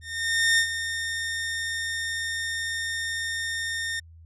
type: tone with ADSR envelope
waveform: sawtooth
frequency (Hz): 1826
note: A#6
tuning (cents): -36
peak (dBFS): -14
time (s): 0.01-4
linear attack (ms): 570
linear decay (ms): 83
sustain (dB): -10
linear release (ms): 9
effects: added 82 Hz sine -46 dBFS peak until 4.25 s + resampled to 24000 Hz